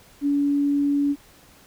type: tone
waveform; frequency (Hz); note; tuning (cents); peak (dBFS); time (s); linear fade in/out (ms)
sine; 285.1; C#4; +49; -18; 0.21-1.16; 50
effects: pink hiss -52 dBFS RMS until 1.66 s